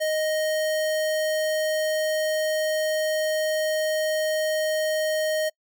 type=tone; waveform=square; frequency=622.3 Hz; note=D#5; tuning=in tune; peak=-23 dBFS; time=0-5.5 s; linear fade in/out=20 ms; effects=noise-tail reverb RT60 0.1 s tail -26 dB re dry